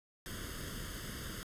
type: noise with comb filter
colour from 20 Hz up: pink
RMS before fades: -43 dBFS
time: 0.26-1.43 s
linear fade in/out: 0 ms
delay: 0.61 ms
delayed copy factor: +0.8
effects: resampled to 32000 Hz